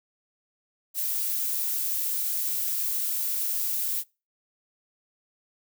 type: noise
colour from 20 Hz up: violet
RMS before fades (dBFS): -28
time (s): 0.94-4.04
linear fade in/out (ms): 50
effects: noise-tail reverb RT60 0.3 s tail -25 dB re dry